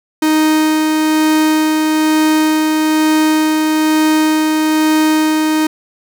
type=tone with tremolo; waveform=45% pulse; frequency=311.1 Hz; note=D#4; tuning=in tune; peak=-9 dBFS; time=0.22-5.67 s; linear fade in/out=5 ms; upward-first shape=sine; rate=1.1 Hz; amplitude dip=25%; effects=none